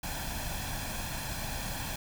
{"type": "noise with comb filter", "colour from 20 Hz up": "pink", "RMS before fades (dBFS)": -36, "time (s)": [0.03, 1.96], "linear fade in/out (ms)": 5, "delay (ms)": 1.2, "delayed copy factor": 0.65, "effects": []}